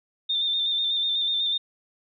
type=tone with vibrato; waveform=sine; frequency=3606 Hz; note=A7; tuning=42 cents sharp; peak=-22 dBFS; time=0.29-1.58 s; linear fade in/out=10 ms; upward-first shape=square; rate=8.1 Hz; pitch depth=26 cents each way; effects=none